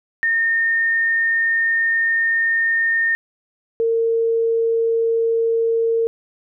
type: tone pair in turn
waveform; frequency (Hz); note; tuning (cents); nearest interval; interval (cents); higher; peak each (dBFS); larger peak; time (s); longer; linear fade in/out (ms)
sine; 1827 / 456.8; A#6 / A#4; -35 / -35; 2 octaves; 2400; first; -15; neither; 0.23-3.15 / 3.8-6.07; first; 0
effects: none